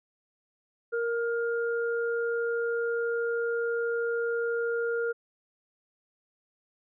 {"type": "tone pair together", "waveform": "sine", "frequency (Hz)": [466.2, 1412.4], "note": ["A#4", "F6"], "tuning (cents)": [0, 19], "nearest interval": "octave + perfect fifth", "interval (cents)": 1919, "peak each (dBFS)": [-27, -33], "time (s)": [0.92, 5.13], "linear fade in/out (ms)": 20, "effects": []}